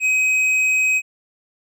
triangle tone with hard clipping, 2528 Hz, D#7, 27 cents sharp, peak -16 dBFS, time 0-1.02 s, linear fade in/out 50 ms, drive 9 dB, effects none

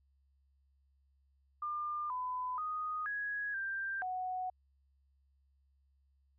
sine tone with pitch steps, 1200 / 1005 / 1242 / 1665 / 1580 / 739 Hz, D6 / B5 / D#6 / G#6 / G6 / F#5, +37 / +30 / -3 / +4 / +13 / -2 cents, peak -35 dBFS, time 1.62-4.5 s, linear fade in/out 5 ms, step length 480 ms, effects added 68 Hz sine -69 dBFS peak until 6.38 s

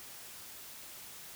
silence, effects white hiss -49 dBFS RMS until 1.35 s

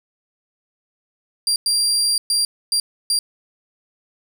30% pulse tone bursts at uneven times, 4753 Hz, D8, 20 cents sharp, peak -13 dBFS, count 5, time 1.47-1.56 / 1.66-2.18 / 2.3-2.45 / 2.72-2.8 / 3.1-3.19 s, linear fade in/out 2 ms, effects none

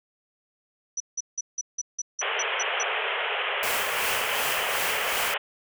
sine tone bursts, 5920 Hz, F#8, in tune, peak -26 dBFS, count 10, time 0.97-2.83 s, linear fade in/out 5 ms, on 33 ms, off 170 ms
white band-pass noise, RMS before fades -28 dBFS, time 2.21-5.38 s, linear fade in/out 10 ms, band 400 to 3200 Hz, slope 96 dB/octave
white noise with tremolo, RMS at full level -30 dBFS, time 3.63-5.34 s, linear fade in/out 0 ms, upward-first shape sine, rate 2.7 Hz, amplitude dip 50%
effects none

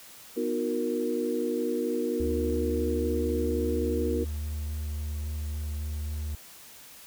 sine chord, B major seventh, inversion none, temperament equal with one note detuned, 246.9 / 311.1 / 362.8 / 466.2 Hz, B3 / D#4 / F#4 / A#4, 0 / 0 / -34 / 0 cents, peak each -32 / -33 / -32 / -30 dBFS, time 0.36-4.25 s, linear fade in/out 20 ms
triangle tone, 75.3 Hz, D2, 44 cents sharp, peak -28 dBFS, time 2.2-6.35 s, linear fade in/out 0 ms
effects white hiss -49 dBFS RMS until 7.06 s

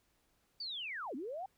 sine linear two-way sweep, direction down then up, 4699 to 234.1 to 795 Hz, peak -39 dBFS, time 0.6-1.46 s, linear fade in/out 5 ms, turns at 1.15 s, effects pink hiss -75 dBFS RMS until 1.57 s

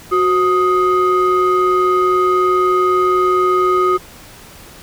triangle ring-modulated tone, 440 Hz, A4, in tune, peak -6 dBFS, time 0.11-3.98 s, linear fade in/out 20 ms, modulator 808 Hz, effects pink hiss -39 dBFS RMS until 4.82 s

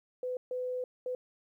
sine tone bursts at uneven times, 503 Hz, B4, 32 cents sharp, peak -32 dBFS, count 3, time 0.23-0.37 / 0.51-0.84 / 1.06-1.15 s, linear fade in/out 2 ms, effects 12-bit

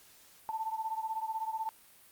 sine beating tone pair, 881 / 897 Hz, A5 / A5, +2 / +33 cents, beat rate 16 Hz, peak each -35 / -38 dBFS, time 0.49-1.69 s, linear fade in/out 0 ms, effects white hiss -59 dBFS RMS until 2.11 s + Opus 48 kbps

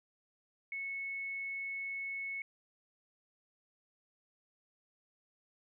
sine tone, 2201 Hz, C#7, 13 cents flat, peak -37 dBFS, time 0.72-2.42 s, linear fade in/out 2 ms, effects none

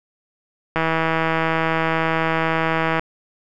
click train, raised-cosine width 0.5 ms, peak -5 dBFS, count 363, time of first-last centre 0.76-2.995 s, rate 162 Hz, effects none

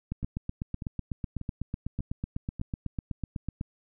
two click trains, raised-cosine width 5 ms, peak -24 / -19 dBFS, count 5 / 29, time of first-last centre 0.23-2.597 / 0.12-3.611 s, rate 1.69 / 8.02 Hz, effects none

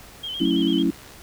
sine tone with vibrato, 3136 Hz, G7, in tune, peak -28 dBFS, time 0.23-0.83 s, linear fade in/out 10 ms, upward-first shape square, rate 9 Hz, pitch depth 51 cents each way
sine chord, F# minor seventh, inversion none, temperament equal with one note detuned, 185 / 221.8 / 277.2 / 329.6 Hz, F#3 / A3 / C#4 / E4, 0 / +14 / 0 / 0 cents, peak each -25 / -26 / -22 / -22 dBFS, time 0.4-0.91 s, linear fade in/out 10 ms
click train, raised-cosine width 0.2 ms, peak -30 dBFS, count 39, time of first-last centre 0.58-1.136 s, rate 68.4 Hz
effects pink hiss -45 dBFS RMS until 1.22 s

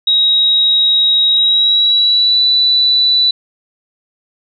sine tone with pitch glide, 3807 to 3969 Hz, A#7 to B7, +36 to +8 cents, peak -8 dBFS, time 0.07-3.31 s, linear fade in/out 5 ms, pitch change +72 cents, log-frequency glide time 1.29-2.41 s, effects none

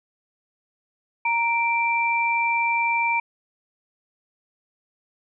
sine tone pair together, 932.2 / 2349 Hz, A#5 / D7, 0 / 0 cents, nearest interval octave + major third, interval 1600 cents, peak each -22 dBFS, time 1.25-3.2 s, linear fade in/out 5 ms, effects none

